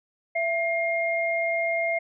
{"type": "tone pair together", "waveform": "sine", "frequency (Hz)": [669, 2126], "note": ["E5", "C7"], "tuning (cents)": [25, 27], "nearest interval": "octave + minor sixth", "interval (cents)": 2002, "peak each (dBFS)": [-25, -26], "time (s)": [0.35, 1.99], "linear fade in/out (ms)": 10, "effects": []}